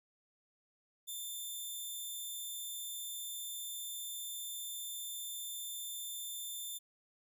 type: tone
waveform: 10% pulse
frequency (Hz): 3555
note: A7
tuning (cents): +17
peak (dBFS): -33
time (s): 1.07-6.79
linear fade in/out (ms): 20
effects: none